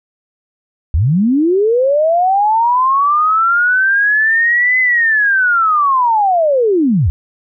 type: linear two-way sweep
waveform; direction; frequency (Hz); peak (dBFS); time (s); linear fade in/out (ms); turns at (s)
sine; up then down; 64.9 to 2040 to 64.9; -9; 0.94-7.1; 0; 4.8
effects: none